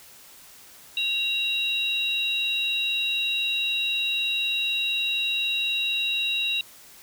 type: tone pair together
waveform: sine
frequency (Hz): 2760 / 3831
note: F7 / A#7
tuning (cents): -21 / +47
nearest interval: tritone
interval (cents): 568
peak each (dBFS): -25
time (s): 0.97-6.61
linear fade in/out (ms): 2
effects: tanh soft clip ceiling -15 dBFS + white hiss -49 dBFS RMS until 7.02 s